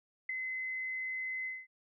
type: tone with ADSR envelope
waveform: sine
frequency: 2044 Hz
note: C7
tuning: 41 cents flat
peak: -29 dBFS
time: 0.29-1.67 s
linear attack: 6 ms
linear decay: 4 ms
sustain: -6 dB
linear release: 210 ms
effects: none